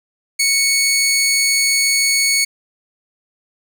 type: tone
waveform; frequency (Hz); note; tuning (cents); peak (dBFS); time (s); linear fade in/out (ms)
15% pulse; 2217; C#7; 0; -7; 0.39-2.45; 10
effects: none